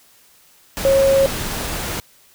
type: tone in noise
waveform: sine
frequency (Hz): 544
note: C#5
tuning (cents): -33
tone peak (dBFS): -11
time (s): 0.85-1.26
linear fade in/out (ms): 0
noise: pink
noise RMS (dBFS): -25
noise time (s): 0.77-2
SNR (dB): +11
effects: white hiss -52 dBFS RMS until 2.34 s